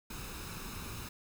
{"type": "noise with comb filter", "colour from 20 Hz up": "pink", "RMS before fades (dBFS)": -43, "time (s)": [0.1, 1.09], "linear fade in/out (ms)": 5, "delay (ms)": 0.77, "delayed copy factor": 0.55, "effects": []}